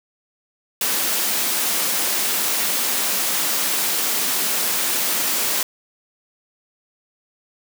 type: high-pass noise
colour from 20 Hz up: white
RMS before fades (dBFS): -21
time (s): 0.81-5.63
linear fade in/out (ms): 2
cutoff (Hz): 170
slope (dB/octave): 48
effects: none